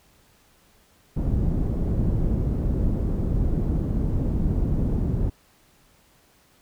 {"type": "low-pass noise", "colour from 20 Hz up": "pink", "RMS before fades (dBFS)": -23, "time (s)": [1.16, 5.3], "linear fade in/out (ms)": 10, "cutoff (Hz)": 250, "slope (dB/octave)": 12, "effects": ["pink hiss -59 dBFS RMS until 6.61 s"]}